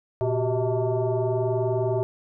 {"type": "tone with frequency modulation", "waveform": "sine", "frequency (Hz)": 136.8, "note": "C#3", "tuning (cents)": -23, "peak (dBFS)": -21, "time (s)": [0.21, 2.03], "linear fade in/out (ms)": 0, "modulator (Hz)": 254, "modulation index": 2.3, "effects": []}